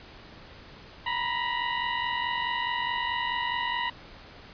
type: tone pair together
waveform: 20% pulse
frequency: 943.1 / 987.8 Hz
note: A#5 / B5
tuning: +20 / 0 cents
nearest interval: minor second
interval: 80 cents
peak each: -25 dBFS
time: 1.06-3.9 s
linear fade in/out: 5 ms
effects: pink hiss -48 dBFS RMS until 4.53 s + resampled to 11025 Hz